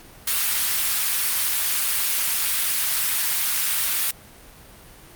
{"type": "high-pass noise", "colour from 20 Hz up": "white", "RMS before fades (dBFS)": -22, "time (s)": [0.27, 4.11], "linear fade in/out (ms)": 5, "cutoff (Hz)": 1300, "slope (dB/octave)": 12, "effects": ["pink hiss -46 dBFS RMS until 5.15 s", "Opus 48 kbps"]}